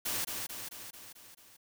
white noise with echo, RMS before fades -34 dBFS, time 0.05-0.25 s, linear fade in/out 10 ms, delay 220 ms, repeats 6, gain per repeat -4 dB, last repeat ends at 1.57 s, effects none

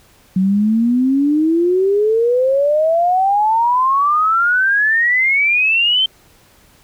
sine exponential sweep, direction up, 184 to 3136 Hz, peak -11 dBFS, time 0.36-6.06 s, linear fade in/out 5 ms, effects pink hiss -50 dBFS RMS until 6.83 s

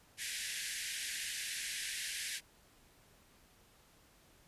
pink band-pass noise, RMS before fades -41 dBFS, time 0.17-2.41 s, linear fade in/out 50 ms, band 1600 to 12000 Hz, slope 96 dB/octave, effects pink hiss -65 dBFS RMS until 4.47 s + resampled to 32000 Hz

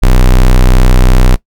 square tone, 31.4 Hz, B0, 30 cents sharp, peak -3 dBFS, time 0.02-1.36 s, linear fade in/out 10 ms, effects noise-tail reverb RT60 0.1 s tail -19 dB re dry

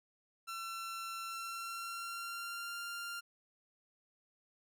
sawtooth tone with pitch glide, 1350 to 1392.8 Hz, E6 to F6, +41 to -5 cents, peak -37 dBFS, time 0.47-3.21 s, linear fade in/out 20 ms, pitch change +54 cents, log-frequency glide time 1.29-2.78 s, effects none

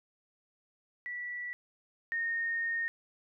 sine tone pair in turn, 1954 / 1844.3 Hz, B6 / A#6, -19 / -19 cents, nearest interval minor second, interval 100 cents, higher first, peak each -36 / -30 dBFS, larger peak second, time 1.06-1.53 / 2.12-2.88 s, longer second, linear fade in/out 0 ms, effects none

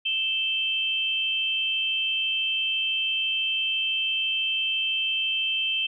sine tone pair together, 2637 / 3127 Hz, E7 / G7, 0 / -5 cents, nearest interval minor third, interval 295 cents, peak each -27 / -25 dBFS, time 0.05-5.87 s, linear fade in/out 10 ms, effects none

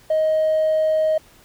sine tone with hard clipping, 627 Hz, D#5, 13 cents sharp, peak -16 dBFS, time 0.1-1.18 s, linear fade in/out 5 ms, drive 1 dB, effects pink hiss -51 dBFS RMS until 1.44 s

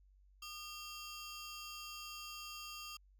20% pulse ring-modulated tone, 1975.5 Hz, B6, in tune, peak -38 dBFS, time 0.42-2.97 s, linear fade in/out 5 ms, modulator 756 Hz, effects added 48 Hz sine -63 dBFS peak until 3.19 s

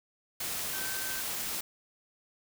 sine tone in noise, 1545 Hz, G6, 26 cents flat, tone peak -40 dBFS, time 0.73-1.21 s, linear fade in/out 5 ms, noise white, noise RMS -35 dBFS, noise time 0.4-1.61 s, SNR -8 dB, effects none

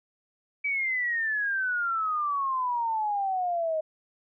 sine exponential sweep, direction down, 2301 to 620 Hz, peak -25 dBFS, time 0.64-3.81 s, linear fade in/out 10 ms, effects none

